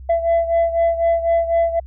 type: beating tone pair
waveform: sine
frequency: 670 / 674 Hz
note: E5 / E5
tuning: +28 / +38 cents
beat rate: 4 Hz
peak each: -14 / -18 dBFS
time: 0.09-1.8 s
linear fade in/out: 10 ms
effects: tanh soft clip ceiling -11 dBFS + added 65 Hz sine -33 dBFS peak until 1.86 s